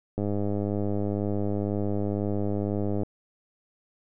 click train, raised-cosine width 2 ms, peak -16 dBFS, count 292, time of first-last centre 0.18-3.033 s, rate 102 Hz, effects none

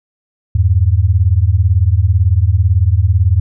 sine beating tone pair, 83 / 101 Hz, E2 / G#2, +12 / -48 cents, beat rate 18 Hz, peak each -11 dBFS, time 0.55-3.4 s, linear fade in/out 5 ms, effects none

